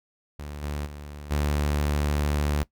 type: tone with level steps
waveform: sawtooth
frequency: 73.42 Hz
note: D2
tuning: in tune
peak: -31 / -25 / -34 / -19 dBFS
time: 0.39-2.63 s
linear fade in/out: 0 ms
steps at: 0.62 / 0.85 / 1.3 s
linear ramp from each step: 20 ms
effects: noise-tail reverb RT60 0.1 s tail -19 dB re dry

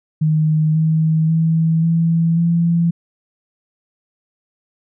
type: tone with pitch steps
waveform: sine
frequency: 155.56 / 158.83 / 162.17 / 165.57 / 169.05 Hz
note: D#3 / D#3 / E3 / E3 / E3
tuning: 0 / +36 / -28 / +8 / +44 cents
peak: -12 dBFS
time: 0.21-2.91 s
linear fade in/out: 10 ms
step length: 540 ms
effects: none

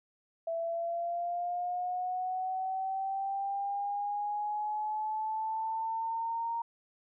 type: linear sweep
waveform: sine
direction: up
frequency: 661 to 930 Hz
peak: -31 dBFS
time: 0.47-6.62 s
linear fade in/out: 5 ms
effects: none

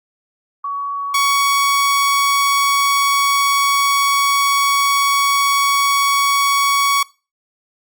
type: tone pair in turn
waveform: sine / sawtooth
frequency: 1126 / 1120.5 Hz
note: C#6 / C#6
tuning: +27 / +18 cents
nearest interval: unison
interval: 9 cents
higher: first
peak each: -20 / -9 dBFS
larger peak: second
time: 0.64-1.14 / 1.14-7.03 s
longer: second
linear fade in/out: 5 ms
effects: noise-tail reverb RT60 0.3 s tail -20 dB re dry + Opus 48 kbps

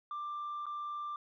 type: tone with dropouts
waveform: sine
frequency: 1183 Hz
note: D6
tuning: 12 cents sharp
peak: -35 dBFS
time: 0.11-1.16 s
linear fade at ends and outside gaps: 2 ms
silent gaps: 0.657-0.665 s
effects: tanh soft clip ceiling -35 dBFS

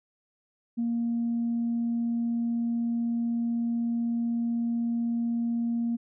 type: tone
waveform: sine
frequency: 234 Hz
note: A#3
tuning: 7 cents sharp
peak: -24 dBFS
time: 0.77-5.97 s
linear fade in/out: 20 ms
effects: tanh soft clip ceiling -21 dBFS

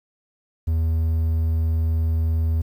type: tone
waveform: triangle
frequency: 80.8 Hz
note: E2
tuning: 34 cents flat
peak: -16 dBFS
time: 0.67-2.62 s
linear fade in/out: 10 ms
effects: 9-bit

